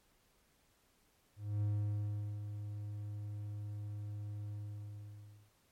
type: tone with ADSR envelope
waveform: triangle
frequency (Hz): 103.83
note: G#2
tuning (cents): 0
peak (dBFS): -29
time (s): 1.36-5.52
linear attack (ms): 260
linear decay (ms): 780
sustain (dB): -9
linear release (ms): 1000
effects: pink hiss -72 dBFS RMS until 5.71 s + MP3 64 kbps